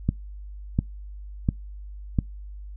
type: click train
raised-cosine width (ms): 5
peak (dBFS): -8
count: 4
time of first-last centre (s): 0.09-2.188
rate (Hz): 1.43
effects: noise-tail reverb RT60 0.2 s tail -25 dB re dry + added 50 Hz sine -36 dBFS peak until 2.76 s